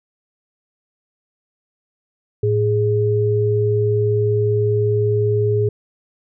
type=tone pair together; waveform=sine; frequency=110 / 415.3 Hz; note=A2 / G#4; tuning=0 / 0 cents; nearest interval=octave + major seventh; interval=2300 cents; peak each=-17 dBFS; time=2.43-5.69 s; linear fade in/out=5 ms; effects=none